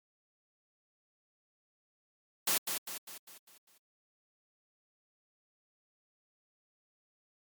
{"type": "noise with echo", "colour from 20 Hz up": "white", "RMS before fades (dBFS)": -29, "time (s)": [2.47, 2.58], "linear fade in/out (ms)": 5, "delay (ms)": 200, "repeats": 6, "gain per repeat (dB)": -6, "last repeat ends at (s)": 3.78, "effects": ["high-pass 200 Hz 12 dB/octave", "MP3 96 kbps"]}